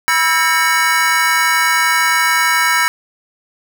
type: tone cluster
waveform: square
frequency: 975 / 1322 / 1608 / 1832 / 2226 Hz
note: B5 / E6 / G6 / A#6 / C#7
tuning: -23 / +5 / +44 / -31 / +7 cents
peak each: -19 dBFS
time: 0.08-2.88 s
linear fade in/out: 0 ms
effects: none